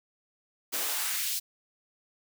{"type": "noise with high-pass filter sweep", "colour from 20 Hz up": "white", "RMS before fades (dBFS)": -31, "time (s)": [0.72, 1.4], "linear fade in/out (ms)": 20, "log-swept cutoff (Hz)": [280, 4400], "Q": 1.1, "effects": []}